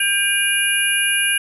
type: tone cluster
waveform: sine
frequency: 1596 / 2403 / 2853 / 11200 Hz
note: G6 / D7 / F7 / F9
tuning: +31 / +39 / +36 / +4 cents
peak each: -21 dBFS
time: 0-1.38 s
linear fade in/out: 5 ms
effects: none